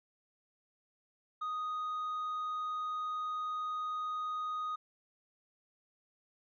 triangle tone with tanh clipping, 1244.5 Hz, D#6, in tune, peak -35 dBFS, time 1.41-4.76 s, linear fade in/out 10 ms, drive 7 dB, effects none

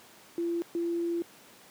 sine tone bursts at uneven times, 340.5 Hz, F4, 44 cents flat, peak -27 dBFS, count 2, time 0.38-0.62 / 0.75-1.22 s, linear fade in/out 0 ms, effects pink hiss -54 dBFS RMS until 1.7 s + high-pass 200 Hz 12 dB/octave

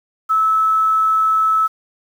sine tone with quantisation, 1303 Hz, E6, 20 cents flat, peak -12 dBFS, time 0.29-1.68 s, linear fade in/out 20 ms, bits 7, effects none

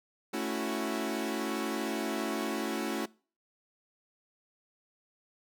sawtooth chord, F# minor seventh, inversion first, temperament equal, 220 / 277.2 / 329.6 / 370 Hz, A3 / C#4 / E4 / F#4, 0 / 0 / 0 / 0 cents, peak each -33 dBFS, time 0.33-3.06 s, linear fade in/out 10 ms, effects noise-tail reverb RT60 0.4 s tail -23 dB re dry

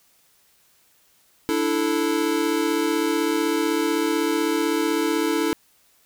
square chord, D suspended second, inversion none, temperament equal, 293.7 / 329.6 / 440 Hz, D4 / E4 / A4, 0 / 0 / 0 cents, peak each -26 / -24 / -26 dBFS, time 1.49-5.53 s, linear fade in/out 0 ms, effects white hiss -60 dBFS RMS until 6.05 s

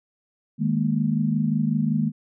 sine chord, D# suspended fourth, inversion none, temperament equal, 155.56 / 207.7 / 233.1 Hz, D#3 / G#3 / A#3, 0 / 0 / 0 cents, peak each -24 dBFS, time 0.58-2.12 s, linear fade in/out 50 ms, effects none

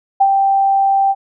sine tone with ADSR envelope, 784 Hz, G5, in tune, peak -6 dBFS, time 0.2-1.15 s, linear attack 13 ms, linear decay 56 ms, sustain -4 dB, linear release 44 ms, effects none

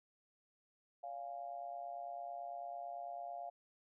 sine tone with amplitude modulation, 698.5 Hz, F5, in tune, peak -39 dBFS, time 1.03-3.5 s, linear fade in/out 10 ms, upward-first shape sine, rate 129 Hz, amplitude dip 80%, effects none

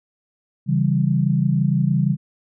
sine chord, C# diminished, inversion none, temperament equal, 138.59 / 164.81 / 196 Hz, C#3 / E3 / G3, 0 / 0 / 0 cents, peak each -19 / -20 / -21 dBFS, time 0.66-2.17 s, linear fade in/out 50 ms, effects none

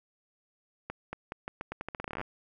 accelerating click train, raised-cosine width 0.5 ms, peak -21 dBFS, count 20, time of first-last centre 0.9-2.214 s, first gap 230 ms, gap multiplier 0.83, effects none

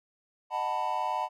triangle chord, B dominant seventh, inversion first, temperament just, 617.4 / 740.8 / 889 / 987.8 Hz, D#5 / F#5 / A5 / B5, -14 / +2 / +18 / 0 cents, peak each -36 / -32 / -30 / -31 dBFS, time 0.5-1.29 s, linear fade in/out 50 ms, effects none

